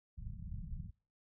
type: low-pass noise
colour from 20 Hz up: pink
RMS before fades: -44 dBFS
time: 0.17-0.91 s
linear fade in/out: 20 ms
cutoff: 200 Hz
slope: 96 dB/octave
effects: noise-tail reverb RT60 0.4 s tail -26 dB re dry